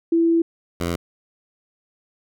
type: tone pair in turn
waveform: sine / 10% pulse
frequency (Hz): 332.9 / 86.01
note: E4 / F2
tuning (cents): +17 / -26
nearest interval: octave + major seventh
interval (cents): 2343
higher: first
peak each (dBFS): -14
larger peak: neither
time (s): 0.12-0.42 / 0.8-0.96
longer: first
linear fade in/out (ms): 5
effects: none